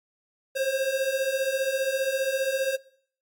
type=beating tone pair; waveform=square; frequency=524 / 539 Hz; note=C5 / C#5; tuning=+2 / -49 cents; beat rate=15 Hz; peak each=-30 / -26 dBFS; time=0.55-2.77 s; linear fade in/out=20 ms; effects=noise-tail reverb RT60 0.6 s tail -23 dB re dry + AAC 64 kbps